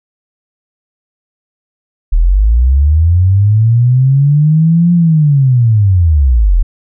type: linear two-way sweep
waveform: sine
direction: up then down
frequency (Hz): 36.84 to 175.4 to 36.84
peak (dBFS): -5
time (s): 2.12-6.63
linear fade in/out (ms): 10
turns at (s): 4.93
effects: none